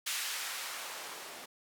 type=noise with band-pass filter sweep; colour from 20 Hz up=blue; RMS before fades=-40 dBFS; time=0.06-1.46 s; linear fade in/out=10 ms; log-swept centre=2300 to 370 Hz; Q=0.73; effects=none